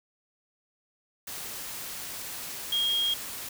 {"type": "tone in noise", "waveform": "sine", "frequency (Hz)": 3253, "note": "G#7", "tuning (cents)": -37, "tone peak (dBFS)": -24, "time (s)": [2.72, 3.14], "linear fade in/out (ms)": 5, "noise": "white", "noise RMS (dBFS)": -38, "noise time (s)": [1.27, 3.49], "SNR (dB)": 11, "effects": []}